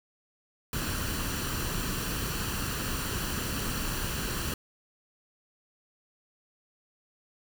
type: noise with comb filter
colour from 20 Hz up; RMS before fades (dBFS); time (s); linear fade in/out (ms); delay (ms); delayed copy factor
pink; -32; 0.73-4.54; 2; 0.69; +0.55
effects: none